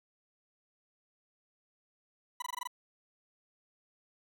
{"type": "tone bursts", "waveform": "40% pulse", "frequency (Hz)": 987.8, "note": "B5", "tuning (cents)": 0, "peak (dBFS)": -34, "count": 7, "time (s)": [2.4, 2.674], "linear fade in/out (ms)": 5, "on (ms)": 22, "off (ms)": 20, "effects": []}